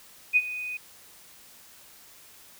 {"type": "tone with ADSR envelope", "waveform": "sine", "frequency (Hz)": 2489, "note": "D#7", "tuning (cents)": 0, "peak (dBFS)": -15, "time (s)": [0.33, 0.77], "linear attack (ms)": 33, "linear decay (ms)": 46, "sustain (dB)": -16, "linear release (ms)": 3, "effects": ["white hiss -52 dBFS RMS until 2.59 s"]}